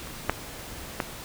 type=clicks; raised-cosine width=0.5 ms; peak=-25 / -6 / -10 dBFS; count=3; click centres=0.072 / 0.296 / 1.002 s; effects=pink hiss -40 dBFS RMS until 1.24 s